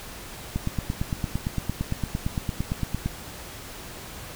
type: click train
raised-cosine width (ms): 5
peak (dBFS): -13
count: 23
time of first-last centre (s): 0.56-3.06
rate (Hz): 8.8
effects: pink hiss -40 dBFS RMS until 4.35 s